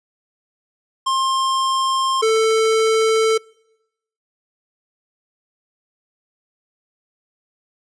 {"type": "tone pair in turn", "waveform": "square", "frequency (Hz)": [1061, 443.1], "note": ["C6", "A4"], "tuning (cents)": [24, 12], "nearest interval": "octave + minor third", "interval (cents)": 1512, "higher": "first", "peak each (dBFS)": [-17, -14], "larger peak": "second", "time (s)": [[1.06, 2.22], [2.22, 3.38]], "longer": "neither", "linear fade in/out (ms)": 10, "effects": ["noise-tail reverb RT60 0.9 s tail -26 dB re dry", "resampled to 22050 Hz"]}